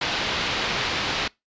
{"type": "low-pass noise", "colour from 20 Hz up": "white", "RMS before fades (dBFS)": -26, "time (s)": [0.01, 1.28], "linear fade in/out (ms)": 5, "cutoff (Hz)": 4200, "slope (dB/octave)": 24, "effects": ["noise-tail reverb RT60 0.2 s tail -24 dB re dry", "resampled to 16000 Hz"]}